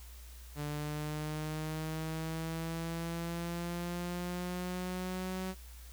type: linear sweep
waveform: sawtooth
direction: up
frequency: 146.83 to 187.8 Hz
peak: -32 dBFS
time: 0.55-5.55 s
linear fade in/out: 50 ms
effects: added 60 Hz sine -48 dBFS peak until 5.92 s + white hiss -57 dBFS RMS until 5.92 s